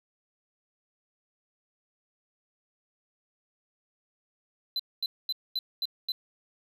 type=tone bursts; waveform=triangle; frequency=4039 Hz; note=B7; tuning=38 cents sharp; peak=-26 dBFS; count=6; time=4.76-6.12 s; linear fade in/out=2 ms; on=35 ms; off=230 ms; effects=none